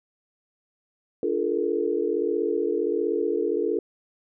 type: chord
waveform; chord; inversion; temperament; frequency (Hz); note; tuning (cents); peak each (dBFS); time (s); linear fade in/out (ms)
sine; Bb dominant seventh; first; equal with one note detuned; 293.7 / 349.2 / 424.8 / 466.2; D4 / F4 / Ab4 / Bb4; 0 / 0 / +39 / 0; -31 / -27 / -26 / -28; 1.23-3.79; 2
effects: none